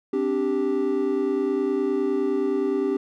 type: chord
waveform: triangle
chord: C suspended second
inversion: none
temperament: equal with one note detuned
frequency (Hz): 261.6 / 291.3 / 392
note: C4 / D4 / G4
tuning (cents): 0 / -14 / 0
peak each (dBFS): -26 / -25 / -21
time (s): 0.13-2.97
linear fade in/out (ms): 5
effects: none